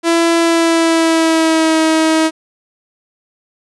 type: tone with pitch glide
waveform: sawtooth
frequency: 334.9 to 318.7 Hz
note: E4 to D#4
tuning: +27 to +42 cents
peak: -6 dBFS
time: 0.03-2.31 s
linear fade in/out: 50 ms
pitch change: -85 cents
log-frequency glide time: 0.39-1.8 s
effects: resampled to 24000 Hz